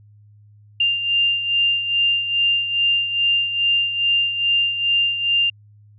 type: beating tone pair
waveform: sine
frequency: 2794 / 2796.4 Hz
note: F7 / F7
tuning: 0 / +2 cents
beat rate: 2.4 Hz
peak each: -17 / -24 dBFS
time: 0.8-5.5 s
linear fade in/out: 5 ms
effects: added 104 Hz sine -46 dBFS peak until 5.98 s